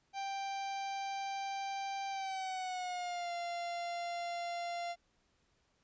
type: tone with pitch glide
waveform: 45% pulse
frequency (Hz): 786 to 692.2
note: G5 to F5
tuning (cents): +4 to -16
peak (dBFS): -37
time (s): 0.13-4.96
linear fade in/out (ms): 50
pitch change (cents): -220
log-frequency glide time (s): 2.09-3.32
effects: pink hiss -75 dBFS RMS until 5.83 s + resampled to 16000 Hz